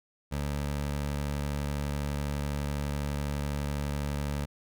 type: tone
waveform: 20% pulse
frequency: 72 Hz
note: D2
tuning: 34 cents flat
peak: -25 dBFS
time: 0.31-4.46 s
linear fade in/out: 20 ms
effects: none